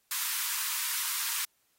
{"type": "high-pass noise", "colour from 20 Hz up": "white", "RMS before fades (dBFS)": -32, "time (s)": [0.11, 1.45], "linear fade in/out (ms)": 2, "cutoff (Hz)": 920, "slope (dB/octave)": 96, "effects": ["white hiss -72 dBFS RMS until 1.78 s", "AAC 48 kbps"]}